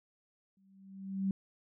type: tone with exponential growth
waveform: sine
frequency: 193.4 Hz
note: G3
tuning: 23 cents flat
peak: -27 dBFS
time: 0.57-1.31 s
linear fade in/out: 2 ms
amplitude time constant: 160 ms
effects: none